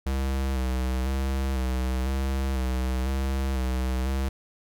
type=tone with vibrato; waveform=square; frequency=65.41 Hz; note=C2; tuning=in tune; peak=-25 dBFS; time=0.06-4.29 s; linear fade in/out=5 ms; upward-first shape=square; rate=1 Hz; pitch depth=36 cents each way; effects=none